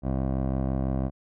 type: tone with low-pass filter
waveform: 15% pulse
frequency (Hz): 66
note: C2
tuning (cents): +16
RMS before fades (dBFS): -27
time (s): 0.02-1.11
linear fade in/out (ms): 50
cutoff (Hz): 660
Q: 1.1
effects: none